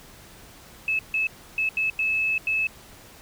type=tone bursts at uneven times; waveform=sine; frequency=2600 Hz; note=E7; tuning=24 cents flat; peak=-21 dBFS; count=6; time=0.88-0.99 / 1.14-1.27 / 1.58-1.69 / 1.77-1.9 / 1.99-2.38 / 2.47-2.67 s; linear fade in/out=2 ms; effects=pink hiss -48 dBFS RMS until 3.21 s